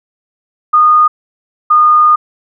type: tone pair in turn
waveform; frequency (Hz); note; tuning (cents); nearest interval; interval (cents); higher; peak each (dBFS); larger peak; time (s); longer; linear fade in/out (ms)
sine; 1228 / 1223; D#6 / D#6; -23 / -30; unison; 7; first; -4; neither; 0.73-1.08 / 1.7-2.16; second; 10
effects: none